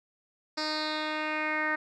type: tone with low-pass filter sweep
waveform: 10% pulse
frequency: 307.9 Hz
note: D#4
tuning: 18 cents flat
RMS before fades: -31 dBFS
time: 0.57-1.76 s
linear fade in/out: 10 ms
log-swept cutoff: 5200 to 1800 Hz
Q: 4.4
effects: none